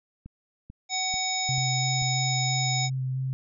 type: click train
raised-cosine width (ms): 5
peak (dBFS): -29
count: 5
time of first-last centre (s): 0.26-2.022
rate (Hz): 2.27
type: harmonic tone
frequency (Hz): 750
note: F#5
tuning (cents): +23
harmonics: 1 / 3 / 5 / 7 / 9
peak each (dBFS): -32 / -32 / -32 / -32 / -32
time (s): 0.89-2.9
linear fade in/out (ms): 50
type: tone with vibrato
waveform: sine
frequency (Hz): 130.81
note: C3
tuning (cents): 0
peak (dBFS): -26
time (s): 1.49-3.33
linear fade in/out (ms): 0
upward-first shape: square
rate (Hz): 3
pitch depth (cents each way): 11
effects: none